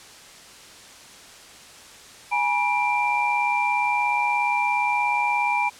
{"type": "tone cluster", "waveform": "sine", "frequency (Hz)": [831, 968, 2363], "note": ["G#5", "B5", "D7"], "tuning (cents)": [1, -35, 10], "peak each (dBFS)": -24, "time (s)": [2.31, 5.7], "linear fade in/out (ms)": 20, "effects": ["white hiss -45 dBFS RMS until 5.79 s", "low-pass 8000 Hz 12 dB/octave"]}